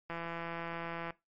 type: click train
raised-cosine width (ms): 0.5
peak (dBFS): -25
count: 170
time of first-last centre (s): 0.1-1.106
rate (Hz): 168
effects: noise-tail reverb RT60 0.2 s tail -19 dB re dry + MP3 48 kbps